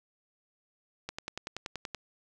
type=click train; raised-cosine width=0.2 ms; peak=-19 dBFS; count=10; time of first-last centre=1.09-1.947 s; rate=10.5 Hz; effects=none